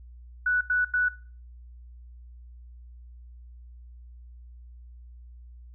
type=tone bursts; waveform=sine; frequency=1480 Hz; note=F#6; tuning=in tune; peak=-21 dBFS; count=3; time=0.46-1.086 s; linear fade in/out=5 ms; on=150 ms; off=88 ms; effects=noise-tail reverb RT60 0.4 s tail -19 dB re dry + added 60 Hz sine -44 dBFS peak until 5.74 s